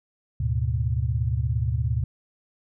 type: tone cluster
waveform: sine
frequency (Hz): 75.1 / 106.9 / 124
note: D2 / A2 / B2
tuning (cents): +39 / -49 / +7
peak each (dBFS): -26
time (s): 0.4-2.04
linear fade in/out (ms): 5
effects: none